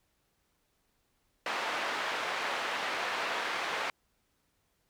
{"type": "band-pass noise", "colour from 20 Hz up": "pink", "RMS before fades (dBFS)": -34, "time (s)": [1.46, 3.9], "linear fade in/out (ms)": 2, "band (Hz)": [710, 2800], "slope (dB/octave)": 12, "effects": ["pink hiss -75 dBFS RMS until 4.89 s"]}